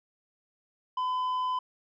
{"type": "tone with tanh clipping", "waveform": "sine", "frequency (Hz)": 1011, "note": "B5", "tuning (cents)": 40, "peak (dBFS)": -28, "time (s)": [0.97, 1.59], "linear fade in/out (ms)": 5, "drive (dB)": 5, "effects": []}